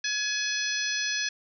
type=harmonic tone; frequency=845 Hz; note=G#5; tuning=30 cents sharp; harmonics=2 / 3 / 4 / 5 / 6 / 7; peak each=-31 / -34 / -36 / -35 / -34 / -34 dBFS; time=0.04-1.29 s; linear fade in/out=5 ms; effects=none